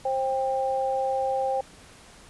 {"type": "tone pair together", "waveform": "sine", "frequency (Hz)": [530, 793], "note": ["C5", "G5"], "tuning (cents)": [22, 20], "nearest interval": "perfect fifth", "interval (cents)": 698, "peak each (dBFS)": -26, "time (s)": [0.05, 1.61], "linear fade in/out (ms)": 5, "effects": ["pink hiss -50 dBFS RMS until 2.29 s", "resampled to 24000 Hz"]}